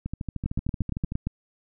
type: two click trains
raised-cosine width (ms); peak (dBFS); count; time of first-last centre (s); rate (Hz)
5; -18 / -14; 15 / 8; 0.06-1.121 / 0.46-1.27; 13.2 / 8.64
effects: none